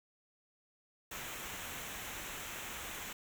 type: noise with comb filter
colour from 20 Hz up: pink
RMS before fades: -44 dBFS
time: 1.11-3.13 s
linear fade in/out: 5 ms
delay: 0.21 ms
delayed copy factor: -0.6
effects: none